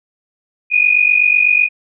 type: tone pair together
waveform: sine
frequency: 2441 / 2489 Hz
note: D#7 / D#7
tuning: -34 / 0 cents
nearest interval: unison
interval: 34 cents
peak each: -12 dBFS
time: 0.7-1.69 s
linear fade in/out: 50 ms
effects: none

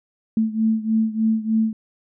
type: beating tone pair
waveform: sine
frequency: 220 / 223.3 Hz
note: A3 / A3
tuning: 0 / +26 cents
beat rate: 3.3 Hz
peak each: -19 / -22 dBFS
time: 0.37-1.73 s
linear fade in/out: 2 ms
effects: none

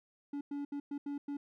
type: tone bursts at uneven times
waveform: triangle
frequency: 285.6 Hz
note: D4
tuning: 48 cents flat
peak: -34 dBFS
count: 6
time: 0.33-0.41 / 0.51-0.65 / 0.72-0.8 / 0.91-0.98 / 1.06-1.18 / 1.28-1.37 s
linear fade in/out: 5 ms
effects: none

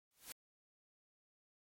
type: noise with exponential growth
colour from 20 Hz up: white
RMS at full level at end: -45 dBFS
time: 0.11-0.32 s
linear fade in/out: 1 ms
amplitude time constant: 45 ms
effects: MP3 64 kbps

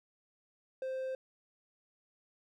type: tone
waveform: triangle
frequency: 523 Hz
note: C5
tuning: 1 cent flat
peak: -33 dBFS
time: 0.82-1.15 s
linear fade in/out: 2 ms
effects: none

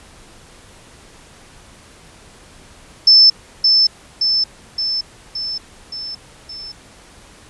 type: tone with echo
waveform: sine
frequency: 5280 Hz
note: E8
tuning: 2 cents sharp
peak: -5 dBFS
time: 3.07-3.3 s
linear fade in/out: 5 ms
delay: 570 ms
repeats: 6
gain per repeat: -4 dB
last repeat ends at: 6.72 s
effects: pink hiss -44 dBFS RMS until 7.49 s + resampled to 24000 Hz

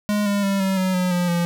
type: tone with pitch steps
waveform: square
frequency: 207.7 / 202.3 / 196.95 / 191.79 / 186.76 / 181.86 / 177.09 / 172.45 Hz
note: G#3 / G#3 / G3 / G3 / F#3 / F#3 / F3 / F3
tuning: 0 / -45 / +8 / -38 / +16 / -30 / +24 / -22 cents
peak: -19 dBFS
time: 0.09-1.45 s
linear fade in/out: 0 ms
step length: 170 ms
effects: none

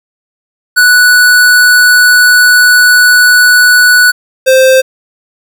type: tone pair in turn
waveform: square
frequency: 1479 / 522.9 Hz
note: F#6 / C5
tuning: -1 / -1 cents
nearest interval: octave + tritone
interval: 1800 cents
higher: first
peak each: -3 dBFS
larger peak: neither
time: 0.76-4.12 / 4.46-4.82 s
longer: first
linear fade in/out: 20 ms
effects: 7-bit

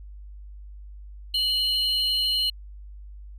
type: tone pair together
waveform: triangle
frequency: 2960 / 4186 Hz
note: F#7 / C8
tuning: 0 / 0 cents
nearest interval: tritone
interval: 600 cents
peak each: -23 dBFS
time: 1.34-2.5 s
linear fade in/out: 5 ms
effects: added 50 Hz sine -39 dBFS peak until 3.38 s

